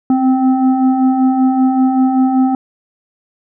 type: tone with frequency modulation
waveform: sine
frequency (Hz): 261.6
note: C4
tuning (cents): 0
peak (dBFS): -9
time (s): 0.1-2.55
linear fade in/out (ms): 2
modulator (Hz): 518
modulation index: 0.75
effects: none